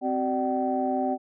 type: tone cluster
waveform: sine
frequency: 260 / 378 / 593 / 763 Hz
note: C4 / F#4 / D5 / G5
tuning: -11 / +37 / +17 / -47 cents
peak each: -27 / -32 / -30 / -27 dBFS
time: 0.01-1.18 s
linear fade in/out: 50 ms
effects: tanh soft clip ceiling -13 dBFS